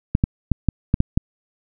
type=clicks; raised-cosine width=5 ms; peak=-3 dBFS; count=7; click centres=0.151 / 0.239 / 0.517 / 0.687 / 0.941 / 1.004 / 1.175 s; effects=none